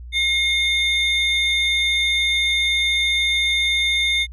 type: tone pair together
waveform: triangle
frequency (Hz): 2145 / 3607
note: C7 / A7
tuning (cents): +42 / +42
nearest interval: major sixth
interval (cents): 900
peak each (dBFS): -18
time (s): 0.12-4.27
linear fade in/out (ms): 50
effects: added 60 Hz sine -33 dBFS peak until 4.32 s + resampled to 32000 Hz